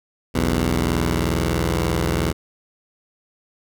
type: tone pair together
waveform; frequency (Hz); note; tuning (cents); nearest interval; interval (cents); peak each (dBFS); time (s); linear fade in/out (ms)
10% pulse; 62.25 / 83.1; B1 / E2; +14 / +15; perfect fourth; 501; -13; 0.34-2.33; 20
effects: none